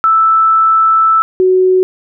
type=tone pair in turn; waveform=sine; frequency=1318.5 / 371.4 Hz; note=E6 / F#4; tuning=0 / +7 cents; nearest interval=octave + minor seventh; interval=2193 cents; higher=first; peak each=-6 dBFS; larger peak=neither; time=0.04-1.22 / 1.4-1.83 s; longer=first; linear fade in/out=0 ms; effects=none